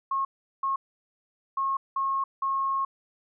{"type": "tone bursts at uneven times", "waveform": "sine", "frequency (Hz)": 1085, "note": "C#6", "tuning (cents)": -37, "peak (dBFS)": -24, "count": 5, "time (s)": [[0.11, 0.25], [0.63, 0.76], [1.57, 1.77], [1.96, 2.24], [2.42, 2.85]], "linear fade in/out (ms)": 5, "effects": []}